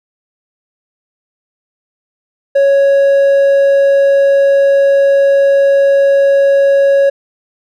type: tone with hard clipping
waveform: sine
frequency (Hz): 554.4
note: C#5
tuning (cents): 0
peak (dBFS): -7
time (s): 2.55-7.1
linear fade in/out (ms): 10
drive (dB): 3
effects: none